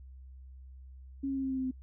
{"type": "tone with pitch steps", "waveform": "sine", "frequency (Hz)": [273.7, 271, 268.4, 265.8, 263.2, 260.6, 258], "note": ["C#4", "C#4", "C4", "C4", "C4", "C4", "C4"], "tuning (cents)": [-22, -39, 44, 27, 10, -7, -24], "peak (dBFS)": -30, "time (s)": [1.23, 1.713], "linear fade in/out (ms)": 10, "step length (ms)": 69, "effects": ["noise-tail reverb RT60 0.1 s tail -22 dB re dry", "added 65 Hz sine -47 dBFS peak until 1.82 s"]}